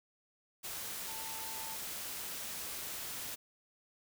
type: tone in noise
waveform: sine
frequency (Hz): 888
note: A5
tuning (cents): +16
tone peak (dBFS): -48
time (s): 1.07-1.77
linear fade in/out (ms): 20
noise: white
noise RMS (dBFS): -42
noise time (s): 0.63-3.36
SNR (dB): -9
effects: none